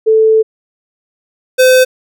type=tone pair in turn; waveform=sine / square; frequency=440 / 512.4 Hz; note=A4 / C5; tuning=0 / -36 cents; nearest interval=minor third; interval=264 cents; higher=second; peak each=-5 dBFS; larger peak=neither; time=0.06-0.43 / 1.58-1.85 s; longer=first; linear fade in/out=20 ms; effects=none